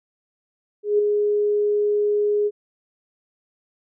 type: tone with ADSR envelope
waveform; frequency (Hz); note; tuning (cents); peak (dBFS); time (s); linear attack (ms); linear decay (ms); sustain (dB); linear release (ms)
sine; 415.3; G#4; 0; -13; 0.83-2.51; 160; 5; -4; 45
effects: none